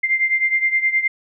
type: beating tone pair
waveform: sine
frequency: 2093 / 2102.6 Hz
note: C7 / C7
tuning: 0 / +8 cents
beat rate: 9.6 Hz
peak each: -17 / -21 dBFS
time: 0.03-1.08 s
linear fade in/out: 10 ms
effects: none